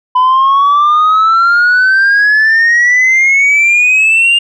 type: exponential sweep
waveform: sine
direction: up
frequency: 1000 to 2823 Hz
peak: -3 dBFS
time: 0.15-4.39 s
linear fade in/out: 10 ms
effects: tanh soft clip ceiling -4 dBFS